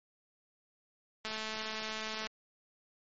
click train, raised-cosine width 0.2 ms, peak -21 dBFS, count 223, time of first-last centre 1.25-2.268 s, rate 218 Hz, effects low-pass 6000 Hz 12 dB/octave + MP3 32 kbps

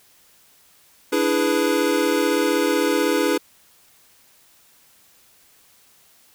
square chord, E dominant seventh, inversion third, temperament equal, 293.7 / 329.6 / 415.3 / 493.9 Hz, D4 / E4 / G#4 / B4, 0 / 0 / 0 / 0 cents, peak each -24 dBFS, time 1.12-3.38 s, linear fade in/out 10 ms, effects white hiss -55 dBFS RMS until 6.34 s

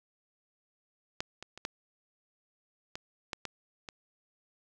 clicks, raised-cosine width 0.2 ms, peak -15 / -25 / -28 / -16 / -21 / -17 / -19 / -24 dBFS, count 8, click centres 1.205 / 1.426 / 1.576 / 1.651 / 2.955 / 3.332 / 3.453 / 3.888 s, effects 9-bit

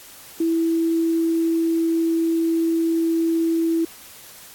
sine tone, 329.6 Hz, E4, in tune, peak -17 dBFS, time 0.4-3.85 s, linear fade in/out 5 ms, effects white hiss -43 dBFS RMS until 4.54 s + AAC 64 kbps

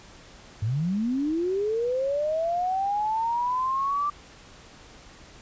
sine linear sweep, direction up, 98 to 1179 Hz, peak -23 dBFS, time 0.62-4.1 s, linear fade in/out 5 ms, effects pink hiss -49 dBFS RMS until 5.41 s + resampled to 16000 Hz

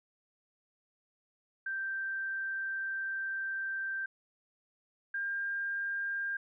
sine tone pair in turn, 1568 / 1600.9 Hz, G6 / G6, 0 / +36 cents, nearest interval unison, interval 36 cents, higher second, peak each -33 / -32 dBFS, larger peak second, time 1.66-4.06 / 5.14-6.37 s, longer first, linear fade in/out 5 ms, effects none

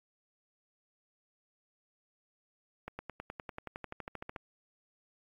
accelerating click train, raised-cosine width 0.5 ms, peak -25 dBFS, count 18, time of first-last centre 2.88-4.362 s, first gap 110 ms, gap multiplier 0.97, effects AAC 64 kbps

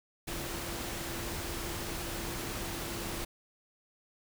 sine tone in noise, 340.2 Hz, F4, 45 cents flat, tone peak -45 dBFS, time 0.27-3.25 s, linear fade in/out 10 ms, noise pink, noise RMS -38 dBFS, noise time 0.27-3.25 s, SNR -10 dB, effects none

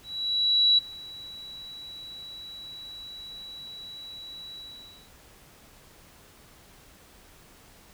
sine tone with ADSR envelope, 3917 Hz, B7, 15 cents flat, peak -16 dBFS, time 0.03-5.11 s, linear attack 750 ms, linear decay 13 ms, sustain -23 dB, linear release 540 ms, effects pink hiss -54 dBFS RMS until 7.93 s

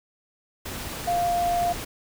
sine tone in noise, 698.5 Hz, F5, in tune, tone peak -21 dBFS, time 1.07-1.73 s, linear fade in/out 10 ms, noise pink, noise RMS -34 dBFS, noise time 0.65-1.85 s, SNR +10 dB, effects none

